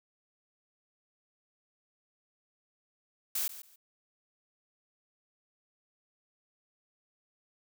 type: noise with echo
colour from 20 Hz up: blue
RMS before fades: -32 dBFS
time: 3.35-3.48 s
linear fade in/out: 5 ms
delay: 140 ms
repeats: 2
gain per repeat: -14 dB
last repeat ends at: 3.76 s
effects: none